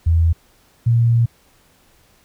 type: tone pair in turn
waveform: sine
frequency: 82.6 / 117.04 Hz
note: E2 / A#2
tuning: +4 / +7 cents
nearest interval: tritone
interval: 603 cents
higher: second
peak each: -11 dBFS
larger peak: neither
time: 0.06-0.33 / 0.86-1.26 s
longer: second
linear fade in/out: 10 ms
effects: pink hiss -55 dBFS RMS until 2.24 s